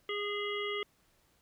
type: harmonic tone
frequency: 411.5 Hz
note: G#4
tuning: 16 cents flat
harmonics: 1 / 3 / 5 / 7 / 8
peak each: -36 / -41 / -39 / -42 / -43 dBFS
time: 0.09-0.83 s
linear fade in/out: 2 ms
effects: pink hiss -70 dBFS RMS until 1.41 s